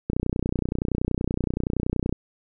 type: click train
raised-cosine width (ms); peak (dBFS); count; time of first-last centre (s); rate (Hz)
3; -11; 63; 0.1-2.126; 30.6
effects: none